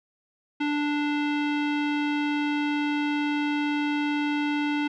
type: tone with low-pass filter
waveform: square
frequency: 293.7 Hz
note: D4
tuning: in tune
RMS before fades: -26 dBFS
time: 0.6-4.88 s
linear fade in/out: 10 ms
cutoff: 2800 Hz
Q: 2.1
effects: none